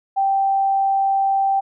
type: tone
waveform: sine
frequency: 782 Hz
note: G5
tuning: 4 cents flat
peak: -15 dBFS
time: 0.16-1.61 s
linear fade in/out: 20 ms
effects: none